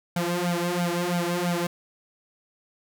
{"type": "tone with flanger", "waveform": "sawtooth", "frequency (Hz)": 174.61, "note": "F3", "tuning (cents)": 0, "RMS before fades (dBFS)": -26, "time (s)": [0.16, 1.67], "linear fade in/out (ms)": 5, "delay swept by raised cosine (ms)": [1.3, 3.9], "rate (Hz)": 3, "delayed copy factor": 1, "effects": []}